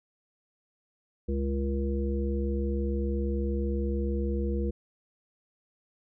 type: harmonic tone with a mistuned harmonic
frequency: 68.9 Hz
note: C#2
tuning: 10 cents flat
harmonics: 1 / 3 / 5 / 7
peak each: -28 / -33 / -35 / -36 dBFS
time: 1.28-4.71 s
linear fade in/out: 10 ms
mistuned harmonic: 7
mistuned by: -22 cents
effects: none